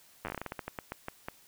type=slowing click train; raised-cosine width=0.5 ms; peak=-21 dBFS; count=17; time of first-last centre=0.25-1.285 s; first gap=9 ms; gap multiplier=1.23; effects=white hiss -60 dBFS RMS until 1.47 s